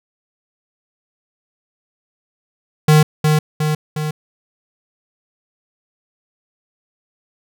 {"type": "tone with echo", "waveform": "square", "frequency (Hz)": 153.1, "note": "D#3", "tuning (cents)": -28, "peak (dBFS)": -8, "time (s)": [2.88, 3.03], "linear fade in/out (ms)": 5, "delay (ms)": 360, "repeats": 3, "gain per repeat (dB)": -4, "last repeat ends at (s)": 4.11, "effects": []}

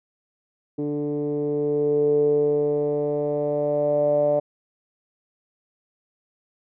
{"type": "tone with low-pass filter sweep", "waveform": "10% pulse", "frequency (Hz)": 146.9, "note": "D3", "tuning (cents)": 1, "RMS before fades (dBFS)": -22, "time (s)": [0.78, 4.4], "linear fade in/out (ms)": 10, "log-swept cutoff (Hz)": [360, 610], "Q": 8.6, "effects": []}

